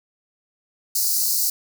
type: high-pass noise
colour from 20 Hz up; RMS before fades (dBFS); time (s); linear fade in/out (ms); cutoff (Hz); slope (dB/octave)
white; -21; 0.95-1.5; 5; 4200; 96
effects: none